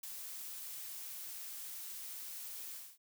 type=noise with ADSR envelope; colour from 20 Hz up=blue; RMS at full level=-43 dBFS; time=0.03-2.98 s; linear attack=5 ms; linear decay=9 ms; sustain=-3 dB; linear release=240 ms; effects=none